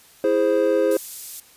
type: chord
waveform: triangle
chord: E augmented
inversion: none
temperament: equal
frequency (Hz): 329.6 / 415.3 / 523.3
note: E4 / G#4 / B#4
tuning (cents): 0 / 0 / 0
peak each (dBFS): -21 / -19 / -17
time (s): 0.24-0.97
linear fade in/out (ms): 2
type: high-pass noise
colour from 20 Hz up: pink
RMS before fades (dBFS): -35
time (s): 0.91-1.4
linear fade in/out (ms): 2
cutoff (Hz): 7800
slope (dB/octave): 12
effects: white hiss -51 dBFS RMS until 1.56 s + resampled to 32000 Hz